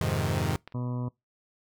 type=chord; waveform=sawtooth; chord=F minor seventh; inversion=none; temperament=equal; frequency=87.31 / 103.83 / 130.81 / 155.56 Hz; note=F2 / Ab2 / C3 / Eb3; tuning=0 / 0 / 0 / 0 cents; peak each=-27 dBFS; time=0.01-0.56 s; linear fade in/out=0 ms
type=clicks; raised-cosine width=0.3 ms; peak=-25 / -35 dBFS; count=2; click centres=0.676 / 0.723 s
type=harmonic tone; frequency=123.47 Hz; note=B2; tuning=in tune; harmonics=1 / 2 / 3 / 4 / 5 / 6 / 7 / 8 / 9 / 10; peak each=-30 / -35 / -46 / -45 / -47 / -56 / -56 / -46 / -52 / -58 dBFS; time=0.74-1.09 s; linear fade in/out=10 ms
effects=noise-tail reverb RT60 0.2 s tail -24 dB re dry